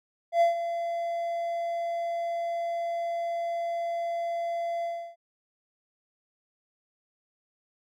triangle tone with ADSR envelope, 681 Hz, F5, 44 cents flat, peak -15 dBFS, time 0.32-5.16 s, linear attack 91 ms, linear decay 130 ms, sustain -11 dB, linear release 320 ms, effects none

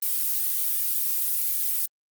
violet noise with flanger, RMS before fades -25 dBFS, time 0.02-1.86 s, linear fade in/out 5 ms, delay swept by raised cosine 1.7 to 3.3 ms, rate 1.3 Hz, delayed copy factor +0.65, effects Opus 32 kbps

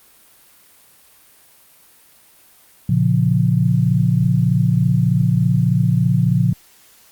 sine chord, Bb minor, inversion none, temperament just, 116.54 / 139.85 / 174.81 Hz, Bb2 / Db3 / F3, 0 / +16 / +2 cents, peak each -17 dBFS, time 2.89-6.53 s, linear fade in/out 5 ms, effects white hiss -50 dBFS RMS until 7.11 s + Opus 32 kbps

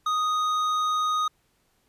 triangle tone with hard clipping, 1244.5 Hz, D#6, in tune, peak -24 dBFS, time 0.06-1.28 s, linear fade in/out 5 ms, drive 12 dB, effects pink hiss -68 dBFS RMS until 1.88 s + resampled to 32000 Hz

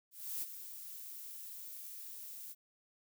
violet noise with ADSR envelope, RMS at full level -38 dBFS, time 0.11-2.55 s, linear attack 310 ms, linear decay 28 ms, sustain -10 dB, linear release 38 ms, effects none

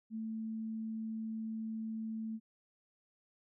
sine tone, 221.5 Hz, A3, 12 cents sharp, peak -37 dBFS, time 0.1-2.4 s, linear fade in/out 50 ms, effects none

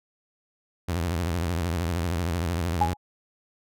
sawtooth tone with vibrato, 85.4 Hz, F2, 38 cents flat, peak -21 dBFS, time 0.88-2.94 s, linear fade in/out 10 ms, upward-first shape sine, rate 13 Hz, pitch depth 140 cents each way
sine tone with exponential decay, 830 Hz, G#5, 1 cent flat, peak -15 dBFS, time 2.81-2.97 s, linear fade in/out 5 ms, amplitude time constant 34 ms
effects none

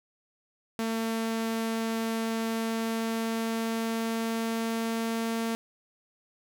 sawtooth tone with pitch glide, 225.5 to 227.5 Hz, A3 to A#3, +43 to -42 cents, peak -24 dBFS, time 0.79-5.55 s, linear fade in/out 0 ms, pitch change +15 cents, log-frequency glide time 2.39-5.38 s, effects none

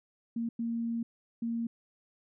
sine tone bursts at uneven times, 231.7 Hz, A#3, 10 cents flat, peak -30 dBFS, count 3, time 0.36-0.49 / 0.59-1.03 / 1.42-1.67 s, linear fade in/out 5 ms, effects none

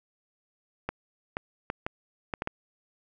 clicks, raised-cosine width 0.5 ms, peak -15 dBFS, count 7, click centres 0.89 / 1.369 / 1.701 / 1.865 / 2.338 / 2.421 / 2.474 s, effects none

